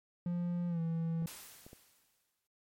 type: tone with pitch glide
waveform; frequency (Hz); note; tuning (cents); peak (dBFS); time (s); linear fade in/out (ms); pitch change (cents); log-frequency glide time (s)
triangle; 174.61 to 164.81; F3 to E3; 0 to 0; -30; 0.26-1.26; 2; -100; 0.68-0.8
type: clicks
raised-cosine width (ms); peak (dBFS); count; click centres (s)
2; -38; 3; 1.223 / 1.665 / 1.731
type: noise with exponential decay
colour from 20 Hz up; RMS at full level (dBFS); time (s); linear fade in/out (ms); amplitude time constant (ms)
white; -46; 1.27-2.47; 1; 260
effects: noise-tail reverb RT60 0.1 s tail -24 dB re dry + MP3 64 kbps